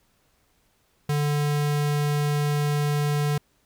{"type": "tone", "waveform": "square", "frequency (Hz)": 146.83, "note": "D3", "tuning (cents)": 0, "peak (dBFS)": -22, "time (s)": [1.09, 3.38], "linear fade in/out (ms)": 5, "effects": ["pink hiss -66 dBFS RMS until 3.65 s"]}